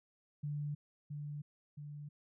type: tone with echo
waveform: sine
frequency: 146.83 Hz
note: D3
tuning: in tune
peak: -36 dBFS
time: 0.43-0.75 s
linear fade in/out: 10 ms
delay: 670 ms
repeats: 2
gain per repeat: -4 dB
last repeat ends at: 2.09 s
effects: none